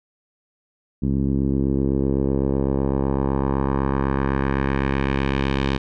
10% pulse tone with low-pass filter sweep, 67.9 Hz, C#2, 35 cents flat, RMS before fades -21 dBFS, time 1.02-5.78 s, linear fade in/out 10 ms, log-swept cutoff 230 to 3500 Hz, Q 1.5, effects none

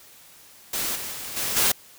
white noise with level steps, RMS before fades -27 / -33 / -35 / -27 / -20 dBFS, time 0.73-1.72 s, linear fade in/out 5 ms, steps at 0.95 / 1.12 / 1.36 / 1.56 s, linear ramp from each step 10 ms, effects white hiss -50 dBFS RMS until 1.98 s

